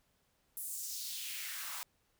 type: noise with high-pass filter sweep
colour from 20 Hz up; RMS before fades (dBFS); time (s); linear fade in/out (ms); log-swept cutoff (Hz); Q
white; -42; 0.57-1.83; 0; 11000 to 910; 2
effects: pink hiss -75 dBFS RMS until 2.19 s